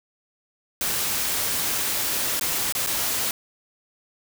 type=noise with dropouts; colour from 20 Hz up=white; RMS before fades=-25 dBFS; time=0.81-3.31 s; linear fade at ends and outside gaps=2 ms; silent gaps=2.397-2.41 / 2.724-2.75 / 2.865-2.87 s; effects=none